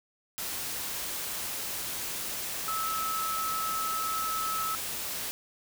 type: tone in noise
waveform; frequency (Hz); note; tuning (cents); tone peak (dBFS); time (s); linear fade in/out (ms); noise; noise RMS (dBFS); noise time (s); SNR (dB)
sine; 1300; E6; -24; -30; 2.68-4.75; 0; white; -35; 0.38-5.31; +2
effects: none